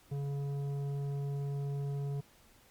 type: tone with tanh clipping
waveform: sine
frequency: 140.9 Hz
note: C#3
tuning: 29 cents sharp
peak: -35 dBFS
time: 0.11-2.21 s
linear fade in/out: 10 ms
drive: 10 dB
effects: pink hiss -63 dBFS RMS until 2.7 s + Opus 48 kbps